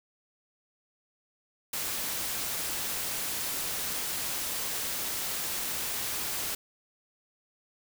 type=noise; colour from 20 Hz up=white; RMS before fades=-33 dBFS; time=1.73-6.55 s; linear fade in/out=5 ms; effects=none